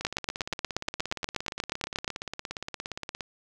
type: two click trains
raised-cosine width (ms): 0.2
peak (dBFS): -17 / -10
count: 56 / 18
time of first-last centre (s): 0.01-3.208 / 0.05-2.079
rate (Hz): 17.2 / 8.38
effects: none